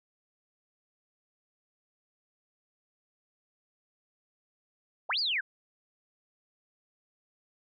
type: linear two-way sweep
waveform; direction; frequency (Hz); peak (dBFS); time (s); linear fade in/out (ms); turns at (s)
sine; up then down; 451.4 to 4978 to 1432; -27; 5.09-5.41; 10; 5.19
effects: none